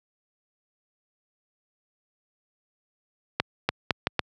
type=accelerating click train; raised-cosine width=0.3 ms; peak=-5 dBFS; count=5; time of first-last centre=3.4-4.193 s; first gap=290 ms; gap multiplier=0.75; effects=high-pass 80 Hz 12 dB/octave